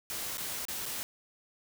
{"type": "noise with dropouts", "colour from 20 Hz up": "white", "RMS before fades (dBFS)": -37, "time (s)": [0.1, 1.03], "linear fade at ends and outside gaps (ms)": 0, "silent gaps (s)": [[0.372, 0.381], [0.652, 0.684], [0.856, 0.862]], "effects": []}